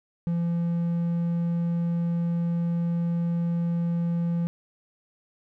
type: tone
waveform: triangle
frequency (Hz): 170.3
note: F3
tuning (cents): -43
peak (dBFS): -21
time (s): 0.27-4.47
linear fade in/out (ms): 0
effects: none